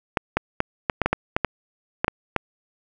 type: clicks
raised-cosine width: 0.5 ms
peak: -4 dBFS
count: 12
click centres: 0.172 / 0.37 / 0.604 / 0.898 / 1.017 / 1.06 / 1.13 / 1.365 / 1.447 / 2.045 / 2.081 / 2.363 s
effects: none